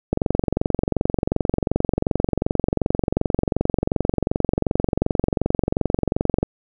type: click train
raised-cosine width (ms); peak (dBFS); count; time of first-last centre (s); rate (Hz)
2; -5; 144; 0.13-6.43; 22.7
effects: none